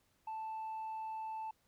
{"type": "tone with tanh clipping", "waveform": "sine", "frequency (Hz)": 880, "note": "A5", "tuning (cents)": 0, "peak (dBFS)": -40, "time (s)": [0.27, 1.51], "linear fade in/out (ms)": 5, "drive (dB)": 1, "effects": ["pink hiss -75 dBFS RMS until 1.67 s"]}